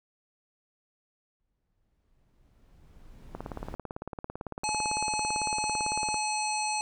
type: noise with exponential growth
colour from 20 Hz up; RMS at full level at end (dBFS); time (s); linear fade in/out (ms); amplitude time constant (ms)
brown; -40; 1.4-3.75; 0; 510
type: click train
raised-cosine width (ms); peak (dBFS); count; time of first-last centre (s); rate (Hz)
1; -22; 51; 3.35-6.143; 17.9
type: harmonic tone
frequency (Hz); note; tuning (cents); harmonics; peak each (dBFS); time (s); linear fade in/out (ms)
853; G#5; +46; 1 / 3 / 5 / 7 / 9 / 10; -30 / -35 / -37 / -38 / -40 / -40; 4.64-6.81; 0
effects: none